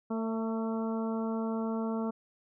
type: harmonic tone with a mistuned harmonic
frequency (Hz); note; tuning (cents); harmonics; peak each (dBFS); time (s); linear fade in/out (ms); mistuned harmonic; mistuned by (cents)
224.4; A3; +34; 1 / 2 / 3 / 4 / 5 / 6; -31 / -37 / -41 / -43 / -45 / -47; 0.1-2.11; 10; 3; -20
effects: none